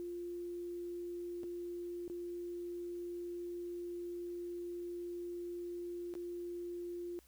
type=tone with dropouts; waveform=sine; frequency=349.2 Hz; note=F4; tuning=in tune; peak=-40 dBFS; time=0-7.19 s; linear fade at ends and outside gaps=0 ms; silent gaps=1.433-1.439 / 2.079-2.099 / 6.139-6.152 s; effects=added 60 Hz sine -66 dBFS peak until 7.27 s + white hiss -68 dBFS RMS until 7.27 s